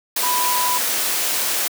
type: tone in noise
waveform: sine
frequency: 987.8 Hz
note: B5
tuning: in tune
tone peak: -20 dBFS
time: 0.23-0.78 s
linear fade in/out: 5 ms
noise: white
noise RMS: -21 dBFS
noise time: 0.16-1.68 s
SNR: -2 dB
effects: high-pass 300 Hz 12 dB/octave